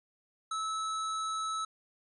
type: tone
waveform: square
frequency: 1302 Hz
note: E6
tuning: 22 cents flat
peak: -33 dBFS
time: 0.51-1.65 s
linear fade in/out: 5 ms
effects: resampled to 24000 Hz